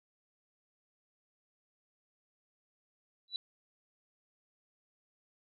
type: tone with exponential growth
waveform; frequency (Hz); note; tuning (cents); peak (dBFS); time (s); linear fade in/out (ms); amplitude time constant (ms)
sine; 3951; B7; 0; -29; 3.28-3.36; 1; 16
effects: none